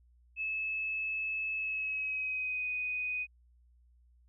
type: tone with pitch glide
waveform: sine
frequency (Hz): 2600 to 2493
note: E7 to D#7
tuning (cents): -24 to +3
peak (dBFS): -32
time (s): 0.36-3.27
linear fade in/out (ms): 50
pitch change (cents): -73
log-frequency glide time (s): 1.55-2.68
effects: added 60 Hz sine -61 dBFS peak until 4.28 s